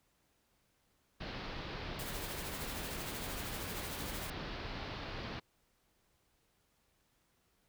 pink low-pass noise, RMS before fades -43 dBFS, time 1.2-5.4 s, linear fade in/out 10 ms, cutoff 4800 Hz, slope 48 dB/octave
white noise with tremolo, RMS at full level -44 dBFS, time 1.99-4.3 s, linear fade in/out 2 ms, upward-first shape triangle, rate 13 Hz, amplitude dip 55%
effects pink hiss -75 dBFS RMS until 7.68 s

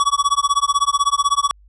square tone with tremolo, 1134 Hz, C#6, 39 cents sharp, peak -12 dBFS, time 0-1.51 s, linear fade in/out 0 ms, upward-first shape sine, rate 16 Hz, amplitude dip 100%, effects added 50 Hz sine -46 dBFS peak until 1.68 s + resampled to 24000 Hz

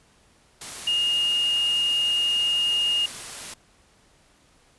sine tone in noise, 2845 Hz, F7, 31 cents sharp, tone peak -20 dBFS, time 0.87-3.06 s, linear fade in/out 5 ms, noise white, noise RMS -36 dBFS, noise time 0.61-3.54 s, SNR +13 dB, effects pink hiss -59 dBFS RMS until 4.78 s + resampled to 24000 Hz

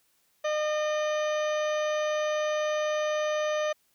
harmonic tone, 608 Hz, D#5, 40 cents flat, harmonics 1 / 2 / 3 / 4 / 5 / 6 / 7 / 8 / 10, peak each -26 / -35 / -37 / -42 / -43 / -46 / -54 / -52 / -45 dBFS, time 0.44-3.73 s, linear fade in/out 10 ms, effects white hiss -69 dBFS RMS until 3.94 s

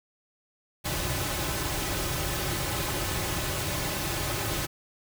pink noise with comb filter, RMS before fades -30 dBFS, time 0.84-4.67 s, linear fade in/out 20 ms, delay 4.3 ms, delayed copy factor -0.6, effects none

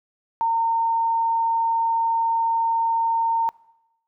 sine tone, 914 Hz, A#5, 34 cents flat, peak -18 dBFS, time 0.41-3.49 s, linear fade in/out 0 ms, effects noise-tail reverb RT60 0.9 s tail -23 dB re dry

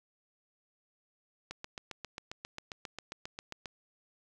click train, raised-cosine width 0.2 ms, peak -23 dBFS, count 17, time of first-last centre 1.51-3.658 s, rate 7.45 Hz, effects none

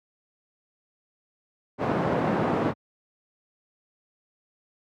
pink band-pass noise, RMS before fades -25 dBFS, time 1.78-2.74 s, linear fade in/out 50 ms, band 160 to 1000 Hz, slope 12 dB/octave, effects high-pass 80 Hz 12 dB/octave

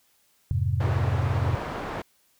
sine chord, F minor, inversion none, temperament just, 87.31 / 104.77 / 130.96 Hz, F2 / Ab2 / C3, 0 / +16 / +2 cents, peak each -26 / -26 / -27 dBFS, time 0.51-1.55 s, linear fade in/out 0 ms
white low-pass noise, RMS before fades -33 dBFS, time 0.8-2.02 s, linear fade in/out 5 ms, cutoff 1000 Hz, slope 12 dB/octave
effects white hiss -65 dBFS RMS until 2.39 s

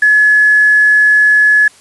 sine tone with quantisation, 1703 Hz, G#6, 43 cents sharp, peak -5 dBFS, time 0.02-1.68 s, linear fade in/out 5 ms, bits 5, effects white hiss -43 dBFS RMS until 1.8 s + resampled to 24000 Hz

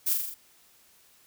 violet noise with echo, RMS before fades -26 dBFS, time 0.06-0.14 s, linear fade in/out 10 ms, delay 41 ms, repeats 5, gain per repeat -3 dB, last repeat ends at 0.345 s, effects white hiss -60 dBFS RMS until 1.26 s

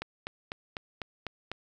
click train, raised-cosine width 0.3 ms, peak -19 dBFS, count 7, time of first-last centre 0.02-1.516 s, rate 4.01 Hz, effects none

